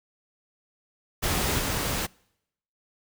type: noise with level steps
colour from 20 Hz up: pink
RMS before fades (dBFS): -26 / -28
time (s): 1.22-2.07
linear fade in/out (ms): 20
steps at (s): 1.58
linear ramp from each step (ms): 20
effects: noise-tail reverb RT60 0.8 s tail -26 dB re dry